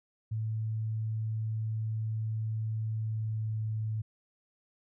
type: tone with pitch glide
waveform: sine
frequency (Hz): 110 to 109.24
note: A2 to A2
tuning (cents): 0 to -12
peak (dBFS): -30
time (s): 0.31-4.02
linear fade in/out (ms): 10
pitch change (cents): -12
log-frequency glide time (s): 2.97-3.57
effects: none